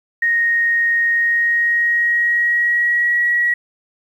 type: tone with pitch glide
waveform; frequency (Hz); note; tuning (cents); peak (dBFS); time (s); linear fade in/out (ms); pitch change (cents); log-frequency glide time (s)
sine; 1864 to 1917.5; A#6 to A#6; -1 to +48; -13; 0.22-3.54; 5; +49; 1.11-3.19
effects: 8-bit